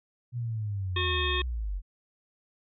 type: linear sweep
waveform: sine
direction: down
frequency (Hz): 123.47 to 43.23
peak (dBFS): -29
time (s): 0.32-1.82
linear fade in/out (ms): 50
type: harmonic tone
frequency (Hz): 363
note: F#4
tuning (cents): -33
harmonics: 1 / 3 / 5 / 7 / 9 / 10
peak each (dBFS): -34 / -34 / -34 / -34 / -34 / -34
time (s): 0.96-1.42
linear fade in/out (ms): 5
effects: none